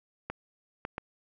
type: clicks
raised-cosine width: 0.5 ms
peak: -19 dBFS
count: 3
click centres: 0.3 / 0.851 / 0.981 s
effects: none